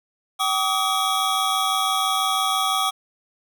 square tone cluster, 770 / 1154 / 1260 / 3311 Hz, G5 / D6 / D#6 / G#7, -31 / -31 / +21 / -6 cents, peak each -26 dBFS, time 0.39-2.91 s, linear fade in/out 20 ms, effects none

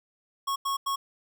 square tone bursts at uneven times, 1100 Hz, C#6, 14 cents flat, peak -27 dBFS, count 3, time 0.47-0.56 / 0.65-0.77 / 0.86-0.96 s, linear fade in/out 10 ms, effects none

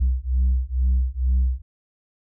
sine beating tone pair, 62.6 / 64.8 Hz, B1 / C2, +24 / -16 cents, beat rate 2.2 Hz, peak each -19 dBFS, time 0-1.62 s, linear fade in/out 20 ms, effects tanh soft clip ceiling -14 dBFS

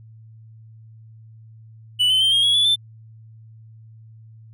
triangle tone with pitch steps, 2968 / 3057 / 3148 / 3242 / 3339 / 3439 / 3542 Hz, F#7 / G7 / G7 / G#7 / G#7 / A7 / A7, +5 / -44 / +7 / -42 / +9 / -40 / +11 cents, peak -13 dBFS, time 1.99-2.76 s, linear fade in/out 20 ms, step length 110 ms, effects added 111 Hz sine -42 dBFS peak until 4.53 s

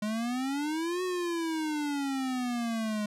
square exponential two-way sweep, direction up then down, 207.7 to 370 to 207.7 Hz, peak -30 dBFS, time 0.02-3.06 s, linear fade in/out 5 ms, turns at 1.03 s, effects low-pass 11000 Hz 12 dB/octave

